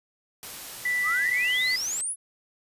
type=noise; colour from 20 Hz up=white; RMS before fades=-39 dBFS; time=0.43-2.01 s; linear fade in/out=0 ms
type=tone with pitch glide; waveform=sine; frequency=1975.5 to 2017 Hz; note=B6 to B6; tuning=0 to +36 cents; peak=-23 dBFS; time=0.85-1.76 s; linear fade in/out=5 ms; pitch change=+36 cents; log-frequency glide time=1.44-1.61 s
type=exponential sweep; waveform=sine; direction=up; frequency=1138 to 10940 Hz; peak=-27 dBFS; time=1.03-2.16 s; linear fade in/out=50 ms
effects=resampled to 32000 Hz